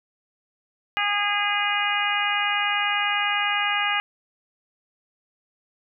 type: harmonic tone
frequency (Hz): 410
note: G#4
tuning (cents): -22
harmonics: 2 / 3 / 4 / 5 / 6 / 7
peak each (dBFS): -28 / -28 / -28 / -28 / -28 / -28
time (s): 0.97-4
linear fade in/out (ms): 0
effects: none